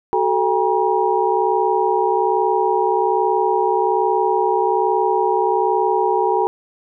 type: tone cluster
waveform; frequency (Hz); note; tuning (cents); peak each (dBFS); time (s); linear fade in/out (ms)
sine; 375.8 / 437 / 806 / 952; F#4 / A4 / G5 / A#5; +27 / -12 / +48 / +36; -20; 0.13-6.47; 0
effects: none